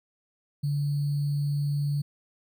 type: tone with sample-and-hold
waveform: sine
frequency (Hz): 144.3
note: D3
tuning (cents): -30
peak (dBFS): -24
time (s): 0.63-2.02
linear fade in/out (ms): 10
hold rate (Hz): 4410
effects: none